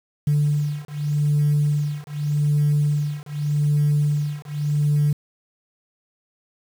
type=beating tone pair; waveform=sine; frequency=146.83 / 147.67 Hz; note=D3 / D3; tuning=0 / +10 cents; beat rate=0.84 Hz; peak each=-20 / -20 dBFS; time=0.27-5.13 s; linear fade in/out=5 ms; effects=tanh soft clip ceiling -12 dBFS + 7-bit